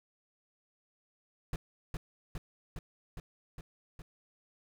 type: noise with echo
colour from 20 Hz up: brown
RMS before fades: -34 dBFS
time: 1.53-1.56 s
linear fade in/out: 2 ms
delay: 410 ms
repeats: 6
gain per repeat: -2 dB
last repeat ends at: 4.02 s
effects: none